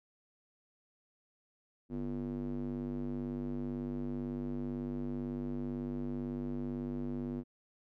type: tone with band-pass filter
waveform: square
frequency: 49 Hz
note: G1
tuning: in tune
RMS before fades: -38 dBFS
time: 1.89-7.44 s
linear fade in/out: 50 ms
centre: 270 Hz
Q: 3
effects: none